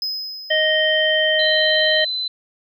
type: tone with exponential decay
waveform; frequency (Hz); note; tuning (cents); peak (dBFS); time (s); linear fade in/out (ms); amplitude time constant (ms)
triangle; 5070; D#8; +32; -19; 0.02-1.4; 2; 300
type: harmonic tone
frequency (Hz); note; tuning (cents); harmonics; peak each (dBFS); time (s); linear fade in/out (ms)
622.3; D#5; 0; 1 / 3 / 5; -19 / -19 / -19; 0.5-2.05; 10
type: tone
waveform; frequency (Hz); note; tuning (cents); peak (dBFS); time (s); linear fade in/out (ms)
sine; 4029; B7; +34; -21; 1.39-2.28; 5
effects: none

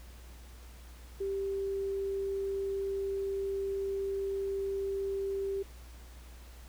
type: tone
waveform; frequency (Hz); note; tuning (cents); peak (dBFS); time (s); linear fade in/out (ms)
sine; 392; G4; 0; -31; 1.2-5.63; 10
effects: added 60 Hz sine -48 dBFS peak until 6.68 s + pink hiss -57 dBFS RMS until 6.68 s

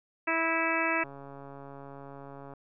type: harmonic tone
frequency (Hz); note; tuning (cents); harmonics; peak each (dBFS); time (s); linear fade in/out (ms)
327.4; E4; -12; 1 / 2 / 3 / 4 / 5 / 6 / 7 / 8; -34 / -34 / -34 / -34 / -34 / -34 / -34 / -34; 0.27-1.04; 10
type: click train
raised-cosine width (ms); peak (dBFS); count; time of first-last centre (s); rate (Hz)
1; -32; 209; 1.04-2.536; 139
effects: none

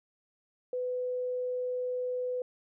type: tone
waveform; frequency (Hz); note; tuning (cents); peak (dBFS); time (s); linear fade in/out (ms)
sine; 500; B4; +21; -30; 0.73-2.42; 2
effects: none

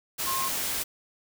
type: tone in noise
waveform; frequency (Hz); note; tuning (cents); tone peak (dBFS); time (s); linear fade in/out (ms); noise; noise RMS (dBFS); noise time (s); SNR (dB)
sine; 1067; C6; +34; -29; 0.26-0.49; 20; white; -30; 0.18-0.84; -2
effects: none

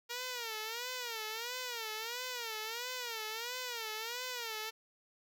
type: tone with vibrato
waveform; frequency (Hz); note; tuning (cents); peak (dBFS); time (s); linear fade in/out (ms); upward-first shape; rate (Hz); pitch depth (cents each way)
5% pulse; 468; A#4; +7; -27; 0.09-4.71; 20; sine; 1.5; 140
effects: none

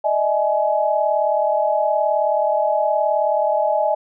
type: tone cluster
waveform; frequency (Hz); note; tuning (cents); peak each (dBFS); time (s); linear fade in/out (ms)
sine; 604 / 643 / 842; D5 / E5 / G#5; +48 / -43 / +24; -20; 0.04-3.95; 10
effects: none

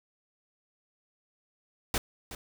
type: noise with echo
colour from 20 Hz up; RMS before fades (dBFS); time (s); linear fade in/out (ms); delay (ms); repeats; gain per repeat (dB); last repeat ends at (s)
pink; -28; 1.94-1.98; 2; 370; 1; -13; 2.35
effects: none

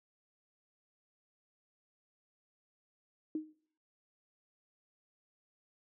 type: tone with exponential decay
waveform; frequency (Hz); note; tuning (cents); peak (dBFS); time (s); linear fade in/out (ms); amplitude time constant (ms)
sine; 311.1; D#4; 0; -29; 3.35-3.53; 2; 38
effects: noise-tail reverb RT60 0.6 s tail -22 dB re dry + high-pass 200 Hz 12 dB/octave

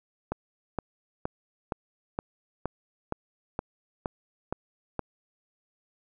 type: click train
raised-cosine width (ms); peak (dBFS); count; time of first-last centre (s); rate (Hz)
1; -15; 11; 0.32-4.993; 2.14
effects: none

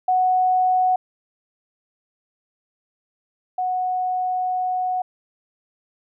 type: tone pair in turn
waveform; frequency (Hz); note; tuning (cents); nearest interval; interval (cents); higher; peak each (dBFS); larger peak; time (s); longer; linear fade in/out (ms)
sine; 739 / 736.1; F#5 / F#5; -2 / -9; unison; 7; first; -15 / -20; first; 0.08-0.96 / 3.58-5.02; second; 5
effects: none

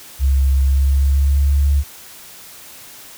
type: tone with pitch glide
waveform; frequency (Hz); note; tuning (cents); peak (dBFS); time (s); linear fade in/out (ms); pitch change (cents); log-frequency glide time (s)
sine; 67.6 to 70.67; C#2 to C#2; -43 to +34; -11; 0.19-1.84; 50; +77; 0.6-1.57
effects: white hiss -39 dBFS RMS until 3.17 s

